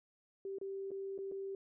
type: tone with dropouts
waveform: sine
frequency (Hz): 390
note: G4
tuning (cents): -9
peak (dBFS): -39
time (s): 0.45-1.55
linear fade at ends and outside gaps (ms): 2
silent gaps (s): 0.585-0.613 / 0.907-0.915 / 1.179-1.187 / 1.315-1.32
effects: none